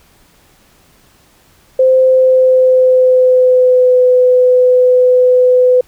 sine tone with pitch glide, 519 to 502.5 Hz, C5 to B4, -14 to +30 cents, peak -5 dBFS, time 1.79-5.81 s, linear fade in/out 5 ms, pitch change -56 cents, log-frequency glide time 1.99-4.01 s, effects pink hiss -49 dBFS RMS until 5.87 s

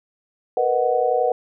sine chord, B major seventh, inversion third, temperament just, 463 / 493.9 / 617.4 / 740.8 Hz, A#4 / B4 / D#5 / F#5, -12 / 0 / -14 / +2 cents, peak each -25 / -20 / -25 / -21 dBFS, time 0.57-1.32 s, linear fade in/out 2 ms, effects none

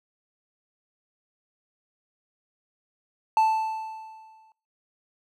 triangle tone with exponential decay, 880 Hz, A5, in tune, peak -14 dBFS, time 3.37-4.52 s, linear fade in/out 1 ms, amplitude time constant 250 ms, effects noise-tail reverb RT60 0.5 s tail -26 dB re dry

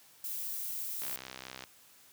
violet noise, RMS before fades -38 dBFS, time 0.24-1.16 s, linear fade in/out 2 ms
click train, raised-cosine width 0.2 ms, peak -25 dBFS, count 41, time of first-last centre 1.02-1.638 s, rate 64.7 Hz
effects white hiss -60 dBFS RMS until 2.12 s + high-pass 80 Hz 12 dB/octave

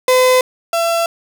35% pulse tone pair in turn, 509 / 673.2 Hz, C5 / E5, -48 / +36 cents, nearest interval perfect fourth, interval 484 cents, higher second, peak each -7 / -12 dBFS, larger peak first, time 0.08-0.41 / 0.73-1.06 s, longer neither, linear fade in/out 2 ms, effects none

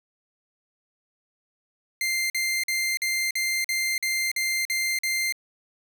sawtooth tone bursts, 2093 Hz, C7, in tune, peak -20 dBFS, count 10, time 2.01-5.324 s, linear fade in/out 2 ms, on 290 ms, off 46 ms, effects none

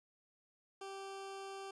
20% pulse tone, 390 Hz, G4, 9 cents flat, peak -40 dBFS, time 0.81-1.71 s, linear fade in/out 5 ms, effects resampled to 22050 Hz + 12-bit

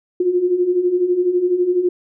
sine beating tone pair, 349.2 / 361.2 Hz, F4 / F#4, 0 / -42 cents, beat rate 12 Hz, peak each -21 / -15 dBFS, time 0.2-1.89 s, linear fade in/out 5 ms, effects none

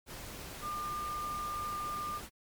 sine tone in noise, 1200 Hz, D6, 37 cents sharp, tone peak -35 dBFS, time 0.61-2.21 s, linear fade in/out 50 ms, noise pink, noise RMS -45 dBFS, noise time 0.06-2.3 s, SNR +7 dB, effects MP3 96 kbps

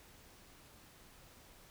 silence, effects pink hiss -60 dBFS RMS until 1.7 s

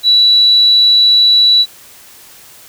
sine tone, 3937 Hz, B7, 6 cents flat, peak -5 dBFS, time 0.03-1.66 s, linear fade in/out 50 ms, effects white hiss -39 dBFS RMS until 2.68 s

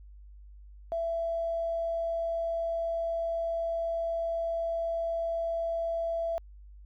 triangle tone with tanh clipping, 667 Hz, E5, 20 cents sharp, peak -28 dBFS, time 0.92-6.38 s, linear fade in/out 0 ms, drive 3 dB, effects added 50 Hz sine -47 dBFS peak until 6.85 s

